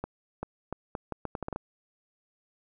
accelerating click train, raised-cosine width 1 ms, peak -19 dBFS, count 11, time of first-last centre 0.04-1.561 s, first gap 390 ms, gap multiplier 0.76, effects none

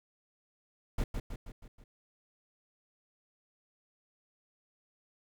brown noise with echo, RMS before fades -30 dBFS, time 0.98-1.04 s, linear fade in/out 5 ms, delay 160 ms, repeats 5, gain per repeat -5 dB, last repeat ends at 1.84 s, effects none

